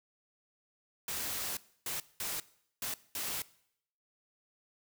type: noise bursts at uneven times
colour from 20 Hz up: white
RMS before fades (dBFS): -37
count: 5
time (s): 1.08-1.57 / 1.86-2 / 2.2-2.4 / 2.82-2.94 / 3.15-3.42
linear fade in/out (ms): 2
effects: noise-tail reverb RT60 0.7 s tail -20 dB re dry

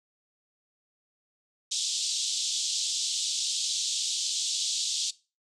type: band-pass noise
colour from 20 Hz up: pink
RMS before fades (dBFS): -30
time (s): 1.71-5.11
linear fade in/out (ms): 10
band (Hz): 3300 to 8100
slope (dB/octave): 48
effects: noise-tail reverb RT60 0.3 s tail -20 dB re dry

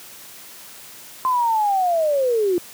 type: linear sweep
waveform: sine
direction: down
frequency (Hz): 1042 to 340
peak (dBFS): -16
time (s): 1.25-2.58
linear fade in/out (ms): 0
effects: white hiss -41 dBFS RMS until 2.73 s + high-pass 100 Hz 12 dB/octave

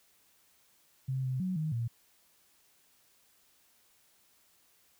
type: tone with pitch steps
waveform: sine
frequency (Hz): 131.8 / 129.4 / 185.1 / 156.1 / 117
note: C3 / C3 / F#3 / D#3 / A#2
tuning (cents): +13 / -19 / +1 / +6 / +7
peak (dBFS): -30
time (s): 1.08-1.88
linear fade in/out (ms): 10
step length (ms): 160
effects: white hiss -67 dBFS RMS until 4.99 s

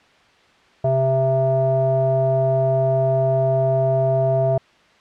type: tone with low-pass filter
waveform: square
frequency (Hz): 132.5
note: C3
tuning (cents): +22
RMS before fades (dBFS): -18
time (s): 0.84-4.58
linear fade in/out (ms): 5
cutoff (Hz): 650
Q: 7.5
effects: white hiss -53 dBFS RMS until 5 s + low-pass 3000 Hz 12 dB/octave

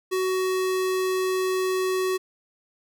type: tone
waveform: square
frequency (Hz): 373.6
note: F#4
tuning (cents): +17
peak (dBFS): -23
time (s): 0.11-2.18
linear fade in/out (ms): 20
effects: none

